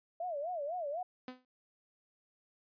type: tone with vibrato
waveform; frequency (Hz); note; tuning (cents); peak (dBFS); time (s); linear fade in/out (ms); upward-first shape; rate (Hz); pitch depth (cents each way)
sine; 642; E5; -46; -35; 0.2-1.03; 5; sine; 4; 230
type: tone with exponential decay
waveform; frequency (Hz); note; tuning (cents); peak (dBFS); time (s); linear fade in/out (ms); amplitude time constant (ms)
sawtooth; 253.7; B3; +47; -35; 1.28-1.45; 2; 36
effects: resampled to 11025 Hz